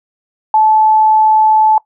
sine tone, 868 Hz, A5, 24 cents flat, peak -6 dBFS, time 0.54-1.78 s, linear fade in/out 2 ms, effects noise-tail reverb RT60 0.1 s tail -21 dB re dry

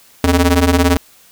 sawtooth ring-modulated tone, 174.61 Hz, F3, in tune, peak -3 dBFS, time 0.24-0.97 s, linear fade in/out 0 ms, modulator 96.1 Hz, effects white hiss -47 dBFS RMS until 1.31 s

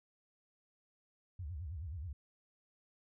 sine tone with vibrato, 80.5 Hz, E2, 41 cents flat, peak -40 dBFS, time 1.39-2.13 s, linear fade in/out 5 ms, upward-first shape sine, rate 9.4 Hz, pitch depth 280 cents each way, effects none

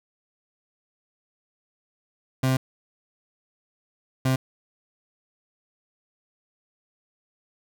30% pulse tone bursts at uneven times, 130.81 Hz, C3, in tune, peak -17 dBFS, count 2, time 2.43-2.57 / 4.25-4.36 s, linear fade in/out 5 ms, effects none

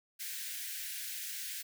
white high-pass noise, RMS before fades -41 dBFS, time 0.19-1.63 s, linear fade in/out 20 ms, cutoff 1500 Hz, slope 96 dB/octave, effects none

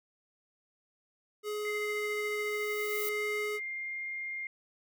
square tone, 420.4 Hz, G#4, 21 cents sharp, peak -34 dBFS, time 1.43-3.6 s, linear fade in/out 50 ms
sine tone with pitch glide, 2088 to 2116 Hz, C7 to C7, -4 to +19 cents, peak -35 dBFS, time 1.65-4.47 s, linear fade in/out 2 ms, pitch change +23 cents, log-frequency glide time 2.53-4.03 s
violet noise with exponential growth, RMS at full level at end -35 dBFS, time 2.07-3.09 s, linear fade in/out 1 ms, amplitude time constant 220 ms
effects none

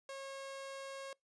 sawtooth tone, 544 Hz, C#5, 33 cents flat, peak -40 dBFS, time 0.09-1.13 s, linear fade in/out 2 ms, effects noise-tail reverb RT60 0.2 s tail -26 dB re dry + resampled to 22050 Hz

